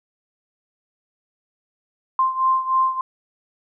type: beating tone pair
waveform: sine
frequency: 1046.5 / 1049.8 Hz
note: C6 / C6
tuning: 0 / +5 cents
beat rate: 3.3 Hz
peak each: -18 / -22 dBFS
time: 2.19-3.01 s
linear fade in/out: 2 ms
effects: none